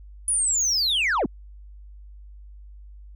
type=linear sweep; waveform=sine; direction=down; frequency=9956 to 174.61 Hz; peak=-17 dBFS; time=0.28-1.26 s; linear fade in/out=2 ms; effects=tanh soft clip ceiling -19 dBFS + added 50 Hz sine -41 dBFS peak until 3.15 s